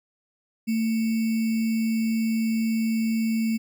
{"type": "tone with sample-and-hold", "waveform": "sine", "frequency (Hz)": 224, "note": "A3", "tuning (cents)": 31, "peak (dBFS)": -21, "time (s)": [0.67, 3.58], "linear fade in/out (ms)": 20, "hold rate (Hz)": 2450, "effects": []}